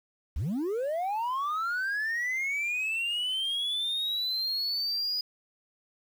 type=linear sweep; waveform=sine; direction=up; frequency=51.91 to 4958 Hz; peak=-25 dBFS; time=0.36-5.21 s; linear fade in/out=5 ms; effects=tanh soft clip ceiling -27 dBFS + 9-bit